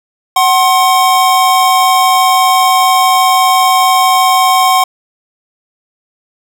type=tone pair together; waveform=square; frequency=751 / 1064 Hz; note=F#5 / C6; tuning=+26 / +29 cents; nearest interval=tritone; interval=603 cents; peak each=-10 dBFS; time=0.36-4.84 s; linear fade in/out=5 ms; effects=7-bit